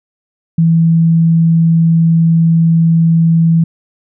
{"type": "tone", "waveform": "sine", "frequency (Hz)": 164.81, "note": "E3", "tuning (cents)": 0, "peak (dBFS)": -6, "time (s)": [0.58, 3.64], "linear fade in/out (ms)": 5, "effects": []}